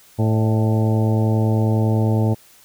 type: harmonic tone with a mistuned harmonic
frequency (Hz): 110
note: A2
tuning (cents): 0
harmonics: 1 / 2 / 3 / 4 / 5 / 6 / 7 / 8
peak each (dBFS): -16 / -22 / -26 / -28 / -30 / -32 / -33 / -34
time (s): 0.18-2.35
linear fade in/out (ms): 20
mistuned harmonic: 6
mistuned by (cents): -48
effects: white hiss -50 dBFS RMS until 2.64 s